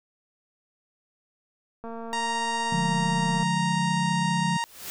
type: click train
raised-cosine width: 1 ms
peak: -25 dBFS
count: 365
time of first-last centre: 1.84-3.43 s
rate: 229 Hz
type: harmonic tone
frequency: 932.3 Hz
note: A#5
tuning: in tune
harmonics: 1 / 2 / 3 / 4 / 5 / 6 / 7 / 8 / 9 / 10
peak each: -27 / -33 / -37 / -39 / -41 / -43 / -44 / -45 / -46 / -47 dBFS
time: 2.13-4.64 s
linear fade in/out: 0 ms
type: chord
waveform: sine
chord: D diminished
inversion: none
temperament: just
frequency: 146.83 / 176.2 / 211.4 Hz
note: D3 / F3 / Ab3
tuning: 0 / +16 / +31 cents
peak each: -30 / -26 / -32 dBFS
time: 2.72-4.57 s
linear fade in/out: 5 ms
type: noise with exponential growth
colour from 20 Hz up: white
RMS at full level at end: -34 dBFS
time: 4.46-4.9 s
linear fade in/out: 0 ms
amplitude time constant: 95 ms
effects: none